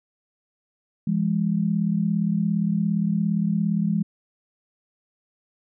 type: tone pair together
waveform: sine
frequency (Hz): 168.83 / 206.2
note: E3 / G#3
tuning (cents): +42 / -12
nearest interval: minor third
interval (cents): 346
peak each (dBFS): -23 / -22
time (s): 1.07-4.03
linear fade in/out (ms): 5
effects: none